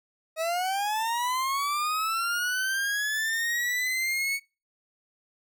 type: linear sweep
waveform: 40% pulse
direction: up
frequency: 630 to 2230 Hz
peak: -25 dBFS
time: 0.36-4.4 s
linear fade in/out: 50 ms
effects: noise-tail reverb RT60 0.3 s tail -24 dB re dry